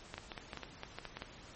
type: clicks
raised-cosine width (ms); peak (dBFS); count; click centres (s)
0.3; -25; 12; 0.141 / 0.18 / 0.318 / 0.378 / 0.532 / 0.573 / 0.633 / 0.834 / 0.986 / 1.053 / 1.17 / 1.221
effects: pink hiss -54 dBFS RMS until 1.55 s + MP3 32 kbps